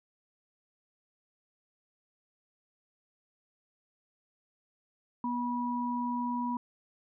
sine tone pair together, 243.2 / 973 Hz, B3 / B5, -26 / -26 cents, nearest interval 2 octaves, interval 2400 cents, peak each -32 / -33 dBFS, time 5.24-6.57 s, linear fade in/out 2 ms, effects none

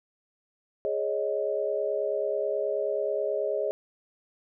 sine chord, Ab suspended fourth, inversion none, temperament just, 415.3 / 553.7 / 623 Hz, Ab4 / Db5 / Eb5, 0 / -2 / +2 cents, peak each -30 dBFS, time 0.85-3.71 s, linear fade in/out 0 ms, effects none

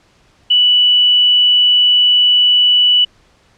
sine tone, 2960 Hz, F#7, in tune, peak -7 dBFS, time 0.5-3.05 s, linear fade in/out 10 ms, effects pink hiss -52 dBFS RMS until 3.57 s + low-pass 6000 Hz 12 dB/octave

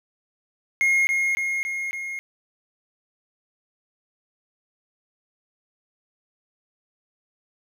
triangle tone with echo, 2147 Hz, C7, 44 cents sharp, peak -15 dBFS, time 0.81-1.07 s, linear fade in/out 0 ms, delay 280 ms, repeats 4, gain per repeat -3 dB, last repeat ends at 2.19 s, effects none

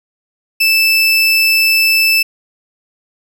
30% pulse tone, 2637 Hz, E7, in tune, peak -6 dBFS, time 0.6-2.23 s, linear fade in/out 10 ms, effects none

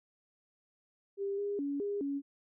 sine tone with pitch steps, 397.2 / 406 / 283 / 406.1 / 280.5 Hz, G4 / G#4 / C#4 / G#4 / C#4, +23 / -39 / +36 / -39 / +21 cents, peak -32 dBFS, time 1.17-2.22 s, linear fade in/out 50 ms, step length 210 ms, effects none

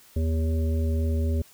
harmonic tone with a mistuned harmonic, 80.2 Hz, E2, 47 cents flat, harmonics 1 / 3 / 5 / 7, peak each -22 / -32 / -36 / -39 dBFS, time 0.16-1.42 s, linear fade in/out 5 ms, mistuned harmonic 1, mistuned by -28 cents, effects white hiss -54 dBFS RMS until 1.53 s

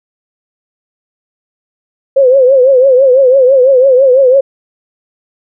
sine tone with vibrato, 523.3 Hz, C5, in tune, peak -3 dBFS, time 2.16-4.41 s, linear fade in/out 10 ms, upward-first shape triangle, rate 6 Hz, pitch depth 120 cents each way, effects none

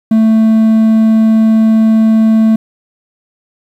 triangle tone, 221.2 Hz, A3, 9 cents sharp, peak -3 dBFS, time 0.11-2.56 s, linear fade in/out 5 ms, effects 7-bit

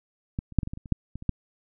clicks, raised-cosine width 5 ms, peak -16 / -30 / -7 / -18 / -20 / -22 / -27 / -29 / -9 / -23 / -27 / -11 dBFS, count 12, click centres 0.389 / 0.523 / 0.587 / 0.632 / 0.674 / 0.735 / 0.774 / 0.858 / 0.923 / 1.156 / 1.224 / 1.293 s, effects none

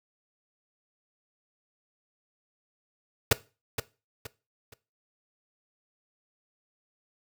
pink noise with echo, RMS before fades -18 dBFS, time 3.31-3.33 s, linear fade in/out 5 ms, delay 470 ms, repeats 3, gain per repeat -10 dB, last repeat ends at 4.74 s, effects noise-tail reverb RT60 0.3 s tail -19 dB re dry

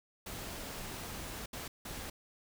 pink noise bursts at uneven times, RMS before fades -43 dBFS, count 3, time 0.26-1.46 / 1.53-1.68 / 1.85-2.1 s, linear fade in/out 5 ms, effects none

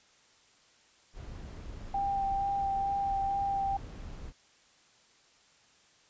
brown noise, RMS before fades -43 dBFS, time 1.13-4.33 s, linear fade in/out 50 ms
sine tone with vibrato, 790 Hz, G5, 13 cents sharp, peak -28 dBFS, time 1.94-3.77 s, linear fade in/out 5 ms, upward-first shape sine, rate 2.2 Hz, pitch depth 12 cents each way
effects white hiss -63 dBFS RMS until 6.09 s + resampled to 16000 Hz

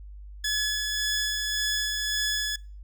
15% pulse tone with tremolo, 1705 Hz, G#6, 45 cents sharp, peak -18 dBFS, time 0.44-2.56 s, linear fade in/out 5 ms, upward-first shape sine, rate 1.8 Hz, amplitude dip 30%, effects noise-tail reverb RT60 0.4 s tail -26 dB re dry + added 50 Hz sine -40 dBFS peak until 2.83 s

